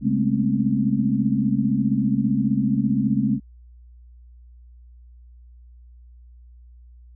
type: tone cluster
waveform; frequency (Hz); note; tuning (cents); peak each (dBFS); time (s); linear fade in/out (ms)
sine; 136.4 / 205 / 220.1 / 250.5 / 268.8; C#3 / G#3 / A3 / B3 / C4; -28 / -22 / +1 / +25 / +47; -26 / -23 / -22 / -29 / -25; 0.01-3.4; 50
effects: added 60 Hz sine -44 dBFS peak until 7.15 s